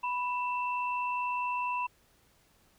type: tone pair together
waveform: sine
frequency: 987.8 / 2672 Hz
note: B5 / E7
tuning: 0 / +23 cents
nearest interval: octave + perfect fourth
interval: 1723 cents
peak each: -30 / -37 dBFS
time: 0.03-1.87 s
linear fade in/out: 10 ms
effects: pink hiss -66 dBFS RMS until 2.78 s